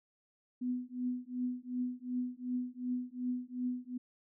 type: tone with tremolo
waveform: sine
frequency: 249.1 Hz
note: B3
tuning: 15 cents sharp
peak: -30 dBFS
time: 0.61-3.98 s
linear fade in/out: 10 ms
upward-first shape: triangle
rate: 2.7 Hz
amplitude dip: 100%
effects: none